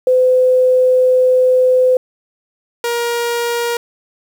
sine / sawtooth tone pair in turn, 509 / 472.9 Hz, C5 / A#4, -48 / +25 cents, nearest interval minor second, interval 127 cents, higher first, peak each -8 / -12 dBFS, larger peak first, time 0.07-1.97 / 2.84-3.77 s, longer first, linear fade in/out 2 ms, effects 7-bit

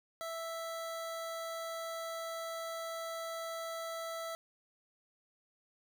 25% pulse tone, 659.3 Hz, E5, in tune, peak -35 dBFS, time 0.21-4.35 s, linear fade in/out 0 ms, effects 12-bit

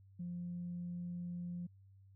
sine tone, 175.2 Hz, F3, 6 cents sharp, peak -39 dBFS, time 0.19-1.67 s, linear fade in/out 10 ms, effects tanh soft clip ceiling -35 dBFS + added 97 Hz sine -59 dBFS peak until 2.15 s

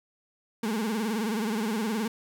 35% pulse tone with vibrato, 217.9 Hz, A3, 17 cents flat, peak -25 dBFS, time 0.63-2.08 s, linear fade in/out 5 ms, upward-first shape sine, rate 19 Hz, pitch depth 120 cents each way, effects none

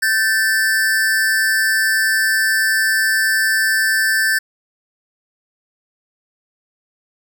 square tone pair together, 1549.2 / 1760 Hz, G6 / A6, -21 / 0 cents, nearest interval major second, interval 221 cents, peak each -18 / -17 dBFS, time 0.02-4.39 s, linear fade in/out 10 ms, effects none

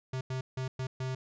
square tone bursts at uneven times, 130 Hz, C3, 11 cents flat, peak -33 dBFS, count 5, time 0.13-0.21 / 0.3-0.41 / 0.57-0.68 / 0.79-0.87 / 1-1.15 s, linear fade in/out 5 ms, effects resampled to 16000 Hz

